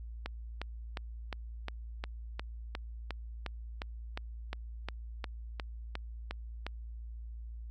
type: click train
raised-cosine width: 0.3 ms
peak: -21 dBFS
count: 19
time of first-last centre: 0.26-6.666 s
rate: 2.81 Hz
effects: added 57 Hz sine -41 dBFS peak until 7.7 s